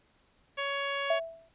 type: tone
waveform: 10% pulse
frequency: 559 Hz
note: C#5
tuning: 14 cents sharp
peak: -22 dBFS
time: 0.57-1.2 s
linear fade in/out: 20 ms
type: tone with exponential decay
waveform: sine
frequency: 659.3 Hz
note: E5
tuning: in tune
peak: -22 dBFS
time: 1.1-1.49 s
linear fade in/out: 5 ms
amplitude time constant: 83 ms
effects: pink hiss -67 dBFS RMS until 1.54 s + resampled to 8000 Hz